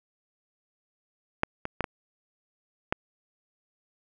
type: clicks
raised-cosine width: 0.5 ms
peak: -7 / -16 / -11 / -15 / -9 dBFS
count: 5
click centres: 1.434 / 1.654 / 1.807 / 1.842 / 2.925 s
effects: none